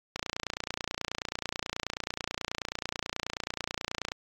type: click train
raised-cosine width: 0.2 ms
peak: -14 dBFS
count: 117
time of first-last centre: 0.16-4.119 s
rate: 29.3 Hz
effects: AAC 64 kbps